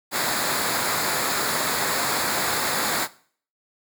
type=noise with comb filter; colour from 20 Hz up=pink; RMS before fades=-24 dBFS; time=0.11-3.08 s; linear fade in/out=50 ms; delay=0.34 ms; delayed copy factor=-0.6; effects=noise-tail reverb RT60 0.5 s tail -19 dB re dry + high-pass 150 Hz 12 dB/octave